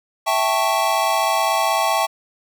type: chord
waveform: square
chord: A dominant seventh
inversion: second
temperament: equal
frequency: 659.3 / 784 / 880 / 1108.7 Hz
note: E5 / G5 / A5 / C#6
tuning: 0 / 0 / 0 / 0 cents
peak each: -23 dBFS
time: 0.26-2.07 s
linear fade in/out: 20 ms
effects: none